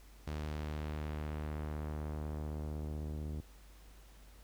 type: tone with low-pass filter sweep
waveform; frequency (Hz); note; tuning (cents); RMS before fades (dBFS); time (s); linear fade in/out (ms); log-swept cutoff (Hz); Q
sawtooth; 75.9; D#2; -42; -40; 0.27-3.41; 5; 6400 to 370; 0.73
effects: added 50 Hz sine -55 dBFS peak until 4.43 s + pink hiss -63 dBFS RMS until 4.43 s